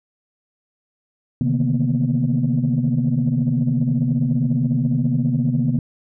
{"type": "tone cluster", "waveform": "sine", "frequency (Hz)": [129.6, 149.9, 159.5, 228.1, 242.6], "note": ["C3", "D3", "D#3", "A#3", "B3"], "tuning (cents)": [-16, 36, 43, -37, -31], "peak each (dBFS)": [-20, -22, -26, -25, -20], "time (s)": [1.41, 5.79], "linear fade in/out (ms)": 2, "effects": ["tanh soft clip ceiling -9 dBFS"]}